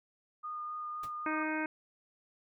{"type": "tone with vibrato", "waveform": "sine", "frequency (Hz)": 1223, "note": "D#6", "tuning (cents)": -30, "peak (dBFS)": -37, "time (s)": [0.43, 1.45], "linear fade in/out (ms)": 20, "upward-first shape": "sine", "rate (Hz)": 3.8, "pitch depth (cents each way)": 10}
{"type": "noise with exponential decay", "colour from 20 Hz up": "pink", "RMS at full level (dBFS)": -43, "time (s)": [1.03, 1.13], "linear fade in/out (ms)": 5, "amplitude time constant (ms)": 20}
{"type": "harmonic tone", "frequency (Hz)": 311.1, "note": "D#4", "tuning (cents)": 0, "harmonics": [1, 2, 3, 4, 5, 6, 7, 8], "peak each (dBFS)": [-35, -42, -40, -47, -38, -47, -42, -45], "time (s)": [1.26, 1.66], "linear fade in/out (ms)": 2}
{"effects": []}